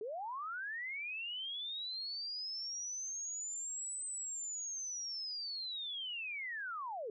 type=linear two-way sweep; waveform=sine; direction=up then down; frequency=399 to 8160 to 399 Hz; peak=-39 dBFS; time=0.01-7.1 s; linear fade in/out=2 ms; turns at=4.05 s; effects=none